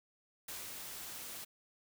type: noise with ADSR envelope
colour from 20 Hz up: white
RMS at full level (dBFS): -44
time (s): 0.48-1.45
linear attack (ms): 6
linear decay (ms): 200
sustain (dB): -2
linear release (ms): 14
effects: none